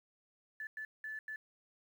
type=tone bursts at uneven times; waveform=sine; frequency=1741 Hz; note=A6; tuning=19 cents flat; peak=-40 dBFS; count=4; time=0.6-0.67 / 0.77-0.85 / 1.04-1.19 / 1.28-1.36 s; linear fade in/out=2 ms; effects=11-bit